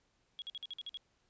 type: tone bursts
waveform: sine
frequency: 3322 Hz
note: G#7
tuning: in tune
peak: -40 dBFS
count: 8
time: 0.39-0.972 s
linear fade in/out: 0 ms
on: 29 ms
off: 50 ms
effects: pink hiss -75 dBFS RMS until 1.29 s + resampled to 16000 Hz